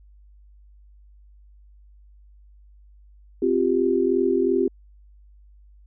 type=chord; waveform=sine; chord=C suspended fourth; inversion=none; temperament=equal; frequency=261.6 / 349.2 / 392 Hz; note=C4 / F4 / G4; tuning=0 / 0 / 0 cents; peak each=-24 / -22 / -21 dBFS; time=3.42-4.68 s; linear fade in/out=5 ms; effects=added 50 Hz sine -48 dBFS peak until 5.86 s